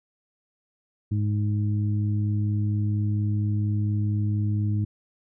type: harmonic tone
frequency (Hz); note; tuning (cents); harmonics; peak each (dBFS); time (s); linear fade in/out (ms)
104.3; G#2; +8; 1 / 2 / 3; -22 / -31 / -35; 1.11-4.85; 10
effects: none